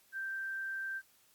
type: tone with quantisation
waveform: sine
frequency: 1568 Hz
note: G6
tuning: in tune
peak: -36 dBFS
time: 0.12-1.02 s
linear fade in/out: 50 ms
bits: 11
effects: white hiss -67 dBFS RMS until 1.34 s + Opus 48 kbps